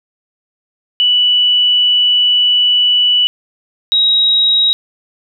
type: tone pair in turn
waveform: sine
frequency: 2960 / 3815 Hz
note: F#7 / A#7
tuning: 0 / +39 cents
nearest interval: major third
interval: 439 cents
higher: second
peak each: -8 dBFS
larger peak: neither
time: 1-3.27 / 3.92-4.73 s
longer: first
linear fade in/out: 0 ms
effects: none